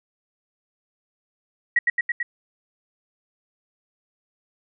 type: tone with echo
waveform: sine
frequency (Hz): 1913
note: A#6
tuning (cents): +44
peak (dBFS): -14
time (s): 1.76-1.79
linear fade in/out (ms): 5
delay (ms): 110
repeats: 4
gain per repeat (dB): -2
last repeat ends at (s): 2.23
effects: none